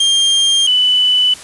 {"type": "tone pair in turn", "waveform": ["40% pulse", "sine"], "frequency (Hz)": [3200, 2990], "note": ["G7", "F#7"], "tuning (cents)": [35, 17], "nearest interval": "minor second", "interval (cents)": 118, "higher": "first", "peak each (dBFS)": -9, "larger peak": "neither", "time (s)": [[0, 0.67], [0.67, 1.34]], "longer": "neither", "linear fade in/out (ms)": 5, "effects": ["white hiss -34 dBFS RMS until 1.43 s", "resampled to 24000 Hz"]}